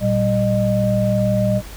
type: tone cluster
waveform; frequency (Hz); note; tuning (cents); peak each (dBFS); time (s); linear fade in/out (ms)
sine; 115.8 / 193.8 / 611; A#2 / G3 / D#5; -11 / -20 / -32; -19; 0-1.62; 50
effects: added 50 Hz sine -34 dBFS peak until 1.76 s + pink hiss -39 dBFS RMS until 1.76 s